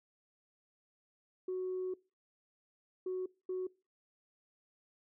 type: tone bursts at uneven times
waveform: sine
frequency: 370 Hz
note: F#4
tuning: in tune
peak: -33 dBFS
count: 3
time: 1.48-1.94 / 3.06-3.26 / 3.49-3.67 s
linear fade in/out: 5 ms
effects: noise-tail reverb RT60 0.3 s tail -23 dB re dry + tanh soft clip ceiling -31 dBFS